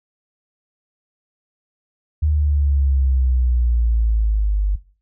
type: exponential sweep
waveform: sine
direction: down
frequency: 76.8 to 48.95 Hz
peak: -14 dBFS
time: 2.22-4.76 s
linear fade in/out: 10 ms
effects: noise-tail reverb RT60 0.4 s tail -19 dB re dry